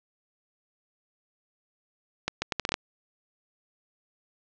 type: accelerating click train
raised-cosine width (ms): 0.2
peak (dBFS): -9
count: 8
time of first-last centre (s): 2.28-2.741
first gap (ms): 140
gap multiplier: 0.73
effects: low-pass 6000 Hz 12 dB/octave